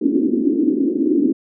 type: band-pass noise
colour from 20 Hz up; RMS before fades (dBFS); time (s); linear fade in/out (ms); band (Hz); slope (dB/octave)
pink; -17; 0.01-1.33; 5; 250 to 350; 48
effects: none